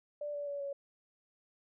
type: tone with pitch steps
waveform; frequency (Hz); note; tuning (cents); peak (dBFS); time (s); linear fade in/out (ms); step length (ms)
sine; 587.3 / 578.2 / 569.3 / 560.5; D5 / D5 / C#5 / C#5; 0 / -27 / +46 / +19; -36; 0.21-0.73; 5; 130
effects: none